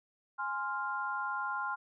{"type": "chord", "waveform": "sine", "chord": "F minor", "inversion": "first", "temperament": "equal", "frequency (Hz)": [830.6, 1046.5, 1396.9], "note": ["Ab5", "C6", "F6"], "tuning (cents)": [0, 0, 0], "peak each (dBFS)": [-39, -37, -36], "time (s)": [0.38, 1.76], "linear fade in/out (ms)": 20, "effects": []}